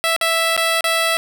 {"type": "tone with dropouts", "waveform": "10% pulse", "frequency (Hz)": 659.3, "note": "E5", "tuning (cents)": 0, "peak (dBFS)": -7, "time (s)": [0.04, 1.17], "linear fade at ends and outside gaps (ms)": 0, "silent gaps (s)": [[0.164, 0.212], [0.565, 0.576], [0.808, 0.842]], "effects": []}